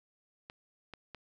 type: clicks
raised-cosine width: 0.3 ms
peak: -29 dBFS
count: 3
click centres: 0.499 / 0.937 / 1.147 s
effects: none